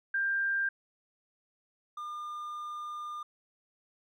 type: tone pair in turn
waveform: sine / triangle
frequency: 1590 / 1205.7 Hz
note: G6 / D6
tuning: +24 / +45 cents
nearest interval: perfect fourth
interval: 479 cents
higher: first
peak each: -27 / -35 dBFS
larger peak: first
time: 0.14-0.69 / 1.97-3.23 s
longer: second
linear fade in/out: 5 ms
effects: none